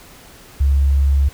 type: tone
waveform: sine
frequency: 69.3 Hz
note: C#2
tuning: in tune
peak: -11 dBFS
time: 0.6-1.29 s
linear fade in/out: 10 ms
effects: pink hiss -43 dBFS RMS until 1.33 s